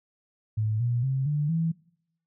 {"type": "tone with pitch steps", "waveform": "sine", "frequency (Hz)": [108.3, 120.17, 133.33, 147.94, 164.15], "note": ["A2", "B2", "C3", "D3", "E3"], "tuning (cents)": [-27, -47, 33, 13, -7], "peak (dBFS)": -23, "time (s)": [0.57, 1.72], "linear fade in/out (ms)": 10, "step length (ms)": 230, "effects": ["noise-tail reverb RT60 0.7 s tail -22 dB re dry"]}